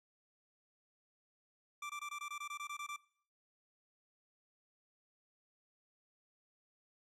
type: tone bursts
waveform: 25% pulse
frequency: 1174.7 Hz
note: D6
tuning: in tune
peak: -38 dBFS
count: 12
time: 1.82-2.963 s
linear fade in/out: 5 ms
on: 76 ms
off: 21 ms
effects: noise-tail reverb RT60 0.6 s tail -21 dB re dry + low-pass 10000 Hz 12 dB/octave